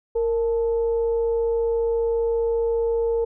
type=tone with frequency modulation; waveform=sine; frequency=462.6 Hz; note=A#4; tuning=13 cents flat; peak=-19 dBFS; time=0.15-3.25 s; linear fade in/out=10 ms; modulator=414 Hz; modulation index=0.27; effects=none